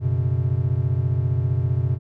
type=chord; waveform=triangle; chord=F# suspended fourth; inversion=none; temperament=equal; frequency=92.5 / 123.47 / 138.59 Hz; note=F#2 / B2 / C#3; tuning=0 / 0 / 0 cents; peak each=-22 / -19 / -24 dBFS; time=0-1.99 s; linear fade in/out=50 ms; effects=none